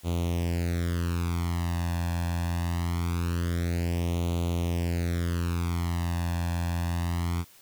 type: tone with flanger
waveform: sawtooth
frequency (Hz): 85.9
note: F2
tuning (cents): -28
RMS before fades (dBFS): -28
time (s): 0.03-7.45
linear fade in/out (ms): 50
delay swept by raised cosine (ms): 0.29 to 1.17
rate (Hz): 0.23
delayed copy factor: +0.85
effects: white hiss -55 dBFS RMS until 7.61 s